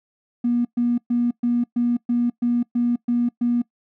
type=tone bursts; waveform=triangle; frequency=240 Hz; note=B3; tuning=49 cents flat; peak=-13 dBFS; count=10; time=0.44-3.62 s; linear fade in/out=10 ms; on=210 ms; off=120 ms; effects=noise-tail reverb RT60 0.1 s tail -24 dB re dry + tanh soft clip ceiling -15 dBFS